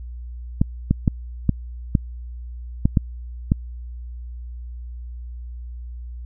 clicks, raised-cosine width 5 ms, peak -3 dBFS, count 8, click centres 0.615 / 0.91 / 1.078 / 1.493 / 1.952 / 2.855 / 2.972 / 3.519 s, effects added 60 Hz sine -31 dBFS peak until 6.25 s

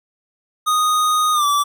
square tone with pitch glide, 1241 to 1157.9 Hz, D#6 to D6, -5 to -25 cents, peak -15 dBFS, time 0.66-1.64 s, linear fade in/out 20 ms, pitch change -120 cents, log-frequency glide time 1.33-1.45 s, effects none

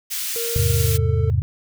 white high-pass noise, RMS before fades -26 dBFS, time 0.1-0.98 s, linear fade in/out 20 ms, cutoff 2200 Hz, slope 12 dB/octave
triangle tone with pitch glide, 466.2 to 444.6 Hz, A#4 to A4, 0 to +18 cents, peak -24 dBFS, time 0.36-1.3 s, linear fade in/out 0 ms, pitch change -82 cents, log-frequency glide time 0.71-1.01 s
sine chord, E augmented, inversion none, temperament equal with one note detuned, 82.41 / 102.99 / 130.81 Hz, E2 / G#2 / B#2, 0 / -14 / 0 cents, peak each -20 / -20 / -22 dBFS, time 0.56-1.42 s, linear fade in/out 0 ms
effects none

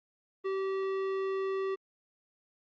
triangle tone with tanh clipping, 385.6 Hz, G4, 28 cents flat, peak -32 dBFS, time 0.44-1.76 s, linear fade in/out 20 ms, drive 18 dB, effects Opus 32 kbps

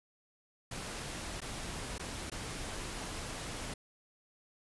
pink noise with dropouts, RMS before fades -41 dBFS, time 0.71-3.74 s, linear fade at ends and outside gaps 5 ms, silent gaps 1.405-1.416 / 1.982-1.995 / 2.3-2.317 s, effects resampled to 24000 Hz

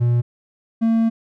triangle tone pair in turn, 120 / 226.5 Hz, B2 / A#3, -49 / -50 cents, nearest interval major seventh, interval 1099 cents, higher second, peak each -12 dBFS, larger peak neither, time 0-0.22 / 0.81-1.1 s, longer second, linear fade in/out 20 ms, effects none

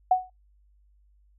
sine tone with exponential decay, 740 Hz, F#5, in tune, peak -13 dBFS, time 0.11-0.3 s, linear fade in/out 5 ms, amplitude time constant 40 ms, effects noise-tail reverb RT60 0.2 s tail -26 dB re dry + added 50 Hz sine -58 dBFS peak until 1.38 s

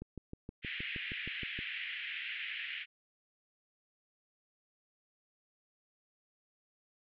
click train, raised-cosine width 3 ms, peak -30 dBFS, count 11, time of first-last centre 0.02-1.59 s, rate 6.37 Hz
pink band-pass noise, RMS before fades -41 dBFS, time 0.62-2.86 s, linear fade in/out 50 ms, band 1800 to 3100 Hz, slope 48 dB/octave
effects none

